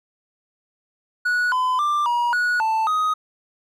triangle tone with pitch steps, 1466 / 1014 / 1184 / 957 / 1461 / 884 / 1253 Hz, F#6 / B5 / D6 / A#5 / F#6 / A5 / D#6, -16 / +45 / +14 / +45 / -22 / +8 / +12 cents, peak -16 dBFS, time 1.25-3.14 s, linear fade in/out 10 ms, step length 270 ms, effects none

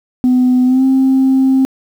sine tone with pitch glide, 251.9 to 264.7 Hz, B3 to C4, +34 to +20 cents, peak -6 dBFS, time 0.24-1.65 s, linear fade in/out 0 ms, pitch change +86 cents, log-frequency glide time 0.65-0.84 s, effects tanh soft clip ceiling -5 dBFS + 7-bit

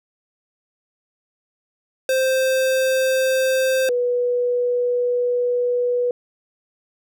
square / sine tone pair in turn, 523.3 / 489.3 Hz, C5 / B4, 0 / -16 cents, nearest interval minor second, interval 116 cents, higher first, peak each -17 dBFS, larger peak neither, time 2.09-3.89 / 3.89-6.11 s, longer second, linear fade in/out 2 ms, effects none

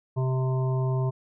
harmonic tone, 130 Hz, C3, 11 cents flat, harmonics 1 / 3 / 5 / 7 / 8, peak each -23 / -33 / -37 / -40 / -41 dBFS, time 0.16-1.11 s, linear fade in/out 20 ms, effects none

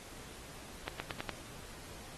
accelerating click train, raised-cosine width 0.3 ms, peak -20 dBFS, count 5, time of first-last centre 0.88-1.293 s, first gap 120 ms, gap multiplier 0.9, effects pink hiss -51 dBFS RMS until 2.17 s + AAC 32 kbps

